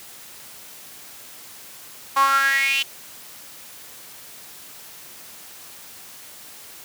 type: tone with high-pass filter sweep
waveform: sawtooth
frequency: 273 Hz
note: C#4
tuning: 26 cents flat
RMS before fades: -19 dBFS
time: 2.16-2.83 s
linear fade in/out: 10 ms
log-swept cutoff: 990 to 3000 Hz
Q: 8.9
effects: white hiss -42 dBFS RMS until 6.84 s + high-pass 80 Hz 12 dB/octave